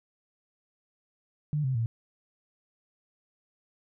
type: tone with pitch steps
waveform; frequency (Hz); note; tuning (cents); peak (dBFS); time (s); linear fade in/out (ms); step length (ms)
sine; 149.7 / 131.08 / 114.77; D3 / C3 / A#2; +33 / +4 / -27; -25; 1.53-1.86; 0; 110
effects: none